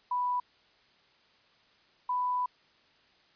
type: tone pair in turn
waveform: sine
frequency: 987.8 / 993.5 Hz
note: B5 / B5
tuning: 0 / +10 cents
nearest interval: unison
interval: 10 cents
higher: second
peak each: -27 dBFS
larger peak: neither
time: 0.11-0.4 / 2.09-2.46 s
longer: second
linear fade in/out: 5 ms
effects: white hiss -64 dBFS RMS until 3.35 s + resampled to 11025 Hz